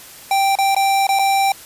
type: tone with dropouts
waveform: square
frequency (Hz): 784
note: G5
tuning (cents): 0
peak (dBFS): -14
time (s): 0.31-1.52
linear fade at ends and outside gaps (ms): 2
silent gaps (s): 0.554-0.586 / 0.748-0.764 / 1.069-1.09 / 1.189-1.193
effects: white hiss -39 dBFS RMS until 1.65 s + resampled to 32000 Hz